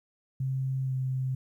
sine tone with pitch glide, 132.5 to 130.52 Hz, C3 to C3, +22 to -4 cents, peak -27 dBFS, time 0.4-1.35 s, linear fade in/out 5 ms, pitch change -26 cents, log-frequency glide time 0.84-0.93 s, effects 11-bit

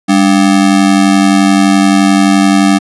square ring-modulated tone, 245.4 Hz, B3, 11 cents flat, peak -3 dBFS, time 0.08-2.79 s, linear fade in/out 20 ms, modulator 45.8 Hz, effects resampled to 24000 Hz

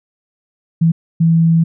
sine tone bursts at uneven times, 164.81 Hz, E3, in tune, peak -8 dBFS, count 2, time 0.81-0.92 / 1.2-1.64 s, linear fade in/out 10 ms, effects none

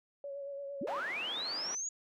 sine tone with vibrato, 560 Hz, C#5, 18 cents sharp, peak -39 dBFS, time 0.24-1 s, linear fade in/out 2 ms, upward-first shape sine, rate 8.8 Hz, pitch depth 26 cents each way
sine linear sweep, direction up, 173.1 to 6850 Hz, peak -35 dBFS, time 0.81-1.89 s, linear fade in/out 5 ms
white band-pass noise, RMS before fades -46 dBFS, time 0.87-1.75 s, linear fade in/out 2 ms, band 280 to 1600 Hz, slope 12 dB/octave
effects none

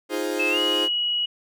40% pulse chord, F minor seventh, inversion third, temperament equal, 311.1 / 349.2 / 415.3 / 523.3 Hz, Eb4 / F4 / Ab4 / C5, 0 / 0 / 0 / 0 cents, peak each -29 dBFS, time 0.09-0.89 s, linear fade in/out 50 ms
sine tone with pitch glide, 2610 to 2913 Hz, E7 to F#7, -18 to -28 cents, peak -21 dBFS, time 0.39-1.26 s, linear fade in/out 10 ms, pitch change +190 cents, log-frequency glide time 0.49-0.59 s
effects none

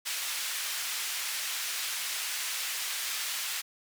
pink band-pass noise, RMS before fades -34 dBFS, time 0.05-3.62 s, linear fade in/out 20 ms, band 2000 to 16000 Hz, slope 12 dB/octave, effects none

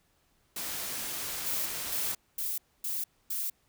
white noise, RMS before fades -36 dBFS, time 0.56-2.15 s, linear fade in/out 5 ms
violet noise bursts, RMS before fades -33 dBFS, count 5, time 1.46-3.5 s, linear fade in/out 5 ms, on 200 ms, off 260 ms
effects pink hiss -70 dBFS RMS until 3.68 s

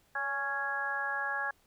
harmonic tone with a mistuned harmonic, 277.2 Hz, C#4, in tune, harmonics 2 / 3 / 4 / 5 / 6, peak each -45 / -38 / -40 / -40 / -33 dBFS, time 0.15-1.51 s, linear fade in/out 5 ms, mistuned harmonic 2, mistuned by +29 cents, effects pink hiss -68 dBFS RMS until 1.66 s

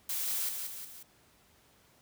blue noise with echo, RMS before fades -34 dBFS, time 0.09-0.49 s, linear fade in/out 5 ms, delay 180 ms, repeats 3, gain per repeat -5 dB, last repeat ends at 1.03 s, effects pink hiss -64 dBFS RMS until 2.01 s + high-pass 60 Hz 12 dB/octave

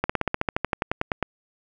slowing click train, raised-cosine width 0.5 ms, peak -7 dBFS, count 16, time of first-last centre 0.04-1.227 s, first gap 55 ms, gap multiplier 1.05, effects none

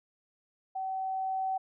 sine tone with level ramp, 762 Hz, G5, 49 cents flat, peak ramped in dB -32 to -28 dBFS, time 0.75-1.58 s, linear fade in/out 10 ms, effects none

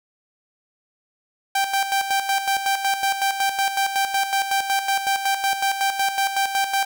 sawtooth tone with tremolo, 784 Hz, G5, in tune, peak -14 dBFS, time 1.55-6.85 s, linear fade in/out 5 ms, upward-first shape square, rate 5.4 Hz, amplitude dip 60%, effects none

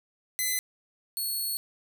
5% pulse tone pair in turn, 2024 / 4362 Hz, B6 / C#8, +42 / -29 cents, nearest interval octave + minor second, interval 1329 cents, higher second, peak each -16 / -22 dBFS, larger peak first, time 0.39-0.59 / 1.17-1.57 s, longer second, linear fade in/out 0 ms, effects none

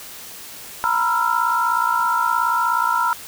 sine tone cluster, 934 / 991 / 1328 / 1387 Hz, A#5 / B5 / E6 / F6, +3 / +6 / +12 / -12 cents, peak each -22 dBFS, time 0.84-3.13 s, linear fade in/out 0 ms, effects white hiss -37 dBFS RMS until 3.27 s

